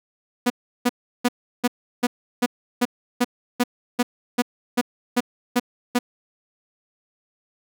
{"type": "tone bursts", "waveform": "sawtooth", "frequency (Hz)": 244.6, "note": "B3", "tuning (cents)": -16, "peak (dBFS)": -12, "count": 15, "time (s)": [0.46, 5.99], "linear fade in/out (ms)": 10, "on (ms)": 42, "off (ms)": 350, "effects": []}